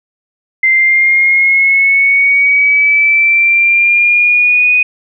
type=linear sweep; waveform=sine; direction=up; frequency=2078 to 2489 Hz; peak=-6 dBFS; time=0.63-4.83 s; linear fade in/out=5 ms; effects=none